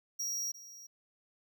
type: tone with echo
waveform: square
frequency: 5680 Hz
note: F8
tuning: 28 cents sharp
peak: -34 dBFS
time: 0.19-0.52 s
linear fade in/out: 10 ms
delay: 350 ms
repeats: 1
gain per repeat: -15 dB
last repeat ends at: 0.87 s
effects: none